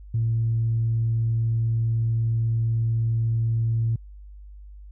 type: tone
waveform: sine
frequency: 113.9 Hz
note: A#2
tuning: 40 cents flat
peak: -19 dBFS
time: 0.14-3.96 s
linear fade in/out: 5 ms
effects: tanh soft clip ceiling -15 dBFS + added 50 Hz sine -40 dBFS peak until 4.91 s